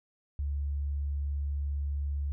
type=tone; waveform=sine; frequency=71.3 Hz; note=C#2; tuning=49 cents sharp; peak=-29 dBFS; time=0.39-2.32 s; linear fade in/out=0 ms; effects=none